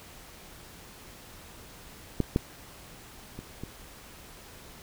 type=clicks; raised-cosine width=3 ms; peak=-11 / -10 / -25 / -23 dBFS; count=4; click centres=2.203 / 2.361 / 3.39 / 3.636 s; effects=pink hiss -49 dBFS RMS until 4.82 s